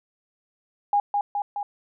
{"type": "tone with echo", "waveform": "sine", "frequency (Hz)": 817, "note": "G#5", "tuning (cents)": -29, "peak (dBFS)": -17, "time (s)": [0.93, 1], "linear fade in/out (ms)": 2, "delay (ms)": 210, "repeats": 3, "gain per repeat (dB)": -3, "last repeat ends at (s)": 1.63, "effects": []}